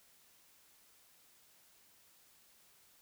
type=silence; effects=white hiss -66 dBFS RMS until 3.01 s